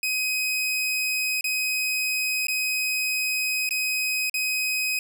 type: tone with dropouts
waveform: sawtooth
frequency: 2520 Hz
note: D#7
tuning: 21 cents sharp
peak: -20 dBFS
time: 0.03-4.99 s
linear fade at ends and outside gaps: 2 ms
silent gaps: 1.41-1.442 / 2.47-2.483 / 3.691-3.708 / 4.297-4.341 s
effects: none